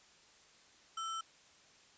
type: tone with sample-and-hold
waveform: sine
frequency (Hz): 1329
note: E6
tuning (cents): +14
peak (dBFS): -37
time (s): 0.97-1.21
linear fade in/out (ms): 5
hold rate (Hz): 4410
effects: white hiss -63 dBFS RMS until 1.97 s + resampled to 16000 Hz